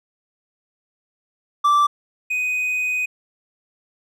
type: tone pair in turn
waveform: triangle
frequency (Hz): 1169 / 2498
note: D6 / D#7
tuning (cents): -8 / +6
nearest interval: octave + minor second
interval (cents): 1314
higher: second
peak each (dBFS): -11 / -18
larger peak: first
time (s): 1.64-1.87 / 2.3-3.06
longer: second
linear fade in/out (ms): 10
effects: none